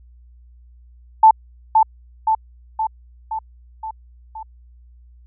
sine tone with echo, 880 Hz, A5, in tune, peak -5 dBFS, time 1.23-1.31 s, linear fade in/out 5 ms, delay 520 ms, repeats 6, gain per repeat -4 dB, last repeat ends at 4.43 s, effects added 60 Hz sine -44 dBFS peak until 5.26 s

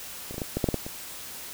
clicks, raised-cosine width 2 ms, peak -23 / -25 / -20 / -16 / -13 / -9 / -10 / -12 / -22 dBFS, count 9, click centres 0.31 / 0.343 / 0.381 / 0.418 / 0.57 / 0.642 / 0.688 / 0.743 / 0.865 s, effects white hiss -40 dBFS RMS until 1.53 s

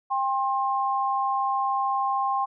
sine tone pair together, 797 / 1063.9 Hz, G5 / C6, +28 / +29 cents, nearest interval perfect fourth, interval 501 cents, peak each -25 dBFS, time 0.1-2.46 s, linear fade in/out 20 ms, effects none

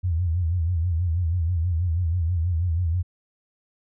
sine tone with vibrato, 85.5 Hz, F2, 36 cents flat, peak -20 dBFS, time 0.03-3.03 s, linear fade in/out 20 ms, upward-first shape sine, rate 6.2 Hz, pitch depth 120 cents each way, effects none

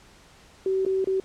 sine tone with dropouts, 381.6 Hz, G4, 47 cents flat, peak -21 dBFS, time 0.66-1.2 s, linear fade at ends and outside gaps 2 ms, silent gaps 0.851-0.863 / 1.044-1.072 s, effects pink hiss -53 dBFS RMS until 1.24 s + low-pass 8000 Hz 12 dB/octave

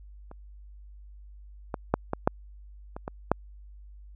clicks, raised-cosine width 1 ms, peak -30 / -16 / -7 / -13 / -6 / -23 / -19 / -6 dBFS, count 8, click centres 0.314 / 1.742 / 1.94 / 2.134 / 2.275 / 2.965 / 3.079 / 3.316 s, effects added 50 Hz sine -45 dBFS peak until 4.15 s

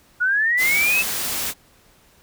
sine linear sweep, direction up, 1427 to 2637 Hz, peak -16 dBFS, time 0.2-1.03 s, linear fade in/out 20 ms
white noise, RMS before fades -25 dBFS, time 0.57-1.54 s, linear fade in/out 50 ms
effects pink hiss -55 dBFS RMS until 2.22 s

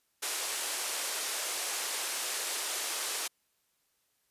white band-pass noise, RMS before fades -35 dBFS, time 0.22-3.28 s, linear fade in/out 10 ms, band 370 to 11000 Hz, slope 24 dB/octave, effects white hiss -75 dBFS RMS until 4.3 s + resampled to 32000 Hz

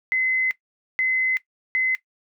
sine tone bursts at uneven times, 2044 Hz, C7, 41 cents flat, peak -18 dBFS, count 3, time 0.12-0.51 / 0.99-1.37 / 1.75-1.95 s, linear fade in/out 0 ms, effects noise-tail reverb RT60 0.1 s tail -18 dB re dry

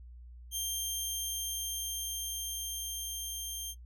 15% pulse tone with level ramp, 3176 Hz, G7, 22 cents sharp, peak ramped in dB -25 to -30 dBFS, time 0.51-3.75 s, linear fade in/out 50 ms, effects noise-tail reverb RT60 0.1 s tail -18 dB re dry + added 60 Hz sine -47 dBFS peak until 3.85 s

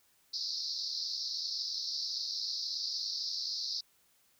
white band-pass noise, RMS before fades -37 dBFS, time 0.33-3.81 s, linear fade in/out 10 ms, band 4100 to 5400 Hz, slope 96 dB/octave, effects white hiss -69 dBFS RMS until 4.39 s

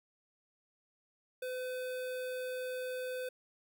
square tone with notch filter, 507 Hz, B4, 45 cents sharp, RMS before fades -39 dBFS, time 1.42-3.29 s, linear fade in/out 5 ms, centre 6000 Hz, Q 1.7, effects none

